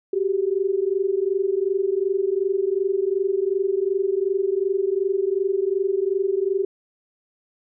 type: tone pair together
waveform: sine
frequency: 377.2 / 399.9 Hz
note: F#4 / G4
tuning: +33 / +35 cents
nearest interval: minor second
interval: 102 cents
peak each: -22 / -22 dBFS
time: 0.13-6.65 s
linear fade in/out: 5 ms
effects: none